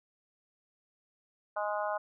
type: harmonic tone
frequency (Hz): 208.1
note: G#3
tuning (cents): +4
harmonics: 3 / 4 / 5 / 6 / 7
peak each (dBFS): -34 / -36 / -38 / -40 / -41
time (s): 1.56-1.98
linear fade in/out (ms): 10
effects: none